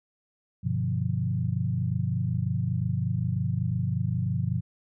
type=chord; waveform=sine; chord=G dominant seventh; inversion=none; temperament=equal; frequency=98 / 123.47 / 146.83 / 174.61 Hz; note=G2 / B2 / D3 / F3; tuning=0 / 0 / 0 / 0 cents; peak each=-30 / -28 / -33 / -31 dBFS; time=0.63-4.61 s; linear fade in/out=20 ms; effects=none